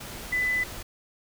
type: tone in noise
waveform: sine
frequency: 2000 Hz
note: B6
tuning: 21 cents sharp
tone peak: -23 dBFS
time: 0.32-0.64 s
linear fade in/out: 10 ms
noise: pink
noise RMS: -39 dBFS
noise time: 0-0.83 s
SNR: +13 dB
effects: none